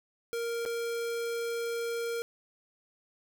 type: tone with dropouts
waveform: square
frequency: 466.2 Hz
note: A#4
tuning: in tune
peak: -32 dBFS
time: 0.33-2.22 s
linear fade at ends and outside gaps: 0 ms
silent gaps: 0.652-0.66 s
effects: 10-bit